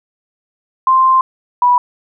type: tone pair in turn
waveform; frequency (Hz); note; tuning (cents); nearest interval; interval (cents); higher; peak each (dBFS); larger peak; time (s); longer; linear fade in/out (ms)
sine; 1046.5 / 980.7; C6 / B5; 0 / -12; minor second; 112; first; -7; neither; 0.87-1.21 / 1.62-1.78; first; 2
effects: none